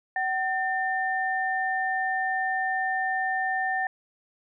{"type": "tone pair together", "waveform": "sine", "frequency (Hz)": [757.4, 1800], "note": ["F#5", "A6"], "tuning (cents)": [40, 39], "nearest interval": "octave + minor third", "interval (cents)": 1499, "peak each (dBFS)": -27, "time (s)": [0.16, 3.87], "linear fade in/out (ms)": 2, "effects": []}